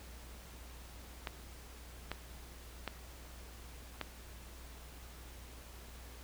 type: clicks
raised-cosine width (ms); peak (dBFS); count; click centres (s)
0.3; -21; 4; 1.272 / 2.116 / 2.877 / 4.013
effects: added 60 Hz sine -51 dBFS peak until 6.23 s + pink hiss -55 dBFS RMS until 6.23 s